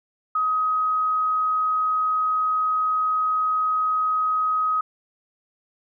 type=tone; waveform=sine; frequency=1262 Hz; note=D#6; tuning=24 cents sharp; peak=-19 dBFS; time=0.35-4.81 s; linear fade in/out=5 ms; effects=none